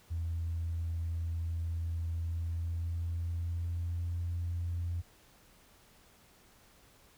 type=tone with pitch glide; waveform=sine; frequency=83.3 to 86.14 Hz; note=E2 to F2; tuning=+19 to -23 cents; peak=-31 dBFS; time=0.1-5.02 s; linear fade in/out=20 ms; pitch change=+58 cents; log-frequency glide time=2.16-4.24 s; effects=tanh soft clip ceiling -28 dBFS + pink hiss -62 dBFS RMS until 7.17 s